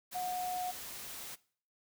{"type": "tone in noise", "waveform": "sine", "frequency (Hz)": 728, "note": "F#5", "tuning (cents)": -28, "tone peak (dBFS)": -34, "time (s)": [0.14, 0.72], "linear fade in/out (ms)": 20, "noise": "white", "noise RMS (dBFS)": -45, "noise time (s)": [0.11, 1.36], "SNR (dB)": 8, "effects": ["noise-tail reverb RT60 0.5 s tail -21 dB re dry"]}